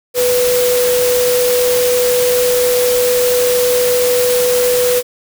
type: tone in noise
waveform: sine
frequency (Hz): 493.9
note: B4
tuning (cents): 0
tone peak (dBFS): -11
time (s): 0.14-5.03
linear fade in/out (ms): 50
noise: white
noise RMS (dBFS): -19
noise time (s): 0.14-5.03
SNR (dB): +5
effects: none